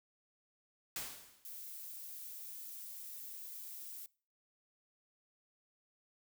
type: noise with exponential decay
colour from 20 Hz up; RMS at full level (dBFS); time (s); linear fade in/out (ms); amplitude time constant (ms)
white; -39; 0.96-1.56; 2; 130
type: noise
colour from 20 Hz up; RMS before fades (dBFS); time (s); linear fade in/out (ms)
violet; -48; 1.45-4.06; 0
effects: noise-tail reverb RT60 0.4 s tail -23 dB re dry